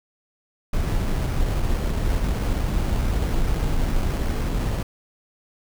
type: noise with sample-and-hold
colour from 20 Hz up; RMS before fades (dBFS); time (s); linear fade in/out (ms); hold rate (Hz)
brown; -22; 0.73-4.83; 5; 3675
effects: none